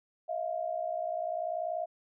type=tone pair together; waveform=sine; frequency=638.1 / 698.5 Hz; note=D#5 / F5; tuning=+44 / 0 cents; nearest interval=major second; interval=156 cents; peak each=-34 / -34 dBFS; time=0.28-1.86 s; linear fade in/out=20 ms; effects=none